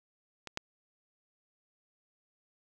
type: clicks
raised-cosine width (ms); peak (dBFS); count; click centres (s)
0.2; -24 / -16; 2; 0.473 / 0.574
effects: none